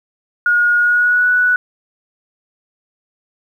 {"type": "tone with pitch glide", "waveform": "sine", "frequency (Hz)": [1438, 1477.6], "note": ["F#6", "F#6"], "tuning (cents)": [-50, -3], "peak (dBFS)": -10, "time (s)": [0.46, 1.56], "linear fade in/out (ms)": 2, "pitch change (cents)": 47, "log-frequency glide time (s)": [0.78, 1.3], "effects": ["8-bit"]}